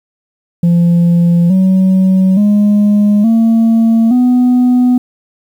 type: tone with pitch steps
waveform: sine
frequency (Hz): 171.8 / 188.43 / 206.7 / 226.7 / 248.6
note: F3 / F#3 / G#3 / A#3 / B3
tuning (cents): -28 / +32 / -8 / -48 / +12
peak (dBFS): -3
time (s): 0.63-4.98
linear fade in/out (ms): 5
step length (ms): 870
effects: tanh soft clip ceiling -5 dBFS + 7-bit